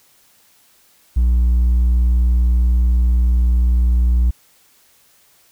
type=tone with hard clipping; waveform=triangle; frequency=60.2 Hz; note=B1; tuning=44 cents flat; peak=-10 dBFS; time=1.16-4.31 s; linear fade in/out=10 ms; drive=1 dB; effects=white hiss -54 dBFS RMS until 5.51 s